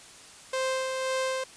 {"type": "tone with tremolo", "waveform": "sawtooth", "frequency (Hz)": 523, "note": "C5", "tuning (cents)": -1, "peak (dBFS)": -22, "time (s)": [0.53, 1.44], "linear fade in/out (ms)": 5, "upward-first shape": "sine", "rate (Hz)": 1.9, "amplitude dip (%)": 35, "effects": ["white hiss -49 dBFS RMS until 1.56 s", "resampled to 22050 Hz"]}